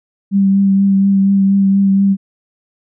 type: tone with vibrato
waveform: sine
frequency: 196 Hz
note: G3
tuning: in tune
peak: -8 dBFS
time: 0.31-2.17 s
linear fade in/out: 50 ms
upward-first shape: triangle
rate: 4.2 Hz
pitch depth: 21 cents each way
effects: none